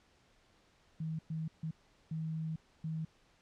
sine tone bursts at uneven times, 159.4 Hz, D#3, 42 cents sharp, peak -35 dBFS, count 5, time 1-1.19 / 1.3-1.48 / 1.63-1.71 / 2.11-2.56 / 2.84-3.05 s, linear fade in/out 5 ms, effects pink hiss -68 dBFS RMS until 3.41 s + low-pass 6000 Hz 12 dB/octave

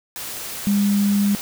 sine tone in noise, 202.5 Hz, G#3, 43 cents flat, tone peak -15 dBFS, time 0.67-1.35 s, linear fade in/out 0 ms, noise white, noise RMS -31 dBFS, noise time 0.16-1.41 s, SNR +13 dB, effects none

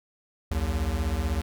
square beating tone pair, 63.5 / 79.5 Hz, B1 / D#2, +49 / +38 cents, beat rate 16 Hz, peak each -29 / -28 dBFS, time 0.51-1.42 s, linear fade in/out 5 ms, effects none

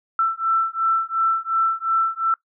sine beating tone pair, 1333 / 1335.8 Hz, E6 / E6, +19 / +23 cents, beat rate 2.8 Hz, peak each -21 / -21 dBFS, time 0.19-2.34 s, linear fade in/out 2 ms, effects noise-tail reverb RT60 0.1 s tail -21 dB re dry

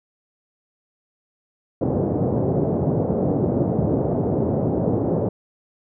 pink band-pass noise, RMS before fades -21 dBFS, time 1.81-5.29 s, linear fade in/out 5 ms, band 100 to 610 Hz, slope 24 dB/octave, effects none

